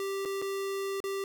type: tone with dropouts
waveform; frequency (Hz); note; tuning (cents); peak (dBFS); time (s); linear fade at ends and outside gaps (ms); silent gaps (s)
square; 392; G4; 0; -32; 0-1.24; 1; 0.251-0.256 / 0.417-0.422 / 1.003-1.04
effects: 11-bit